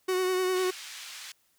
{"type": "tone with vibrato", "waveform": "45% pulse", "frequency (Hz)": 370, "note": "F#4", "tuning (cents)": 0, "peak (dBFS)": -25, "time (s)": [0.08, 0.71], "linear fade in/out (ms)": 10, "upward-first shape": "sine", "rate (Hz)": 9.9, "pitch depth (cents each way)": 24}
{"type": "band-pass noise", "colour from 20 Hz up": "white", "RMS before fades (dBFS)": -43, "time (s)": [0.56, 1.32], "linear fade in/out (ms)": 2, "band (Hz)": [1600, 5600], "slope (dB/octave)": 12}
{"effects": ["white hiss -69 dBFS RMS until 1.58 s"]}